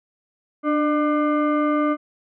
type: tone with frequency modulation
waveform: sine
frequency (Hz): 295.8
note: D4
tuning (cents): +13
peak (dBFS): -17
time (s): 0.63-1.97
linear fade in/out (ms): 50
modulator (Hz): 900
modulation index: 1
effects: none